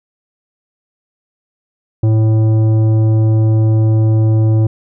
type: tone with tanh clipping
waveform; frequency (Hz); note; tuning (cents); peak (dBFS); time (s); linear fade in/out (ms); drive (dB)
triangle; 110; A2; 0; -10; 2.03-4.67; 5; 15
effects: none